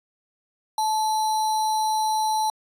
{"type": "tone with sample-and-hold", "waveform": "sine", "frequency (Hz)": 868, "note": "A5", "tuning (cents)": -24, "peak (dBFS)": -20, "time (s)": [0.78, 2.5], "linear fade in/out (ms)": 2, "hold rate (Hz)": 4900, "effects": ["resampled to 32000 Hz"]}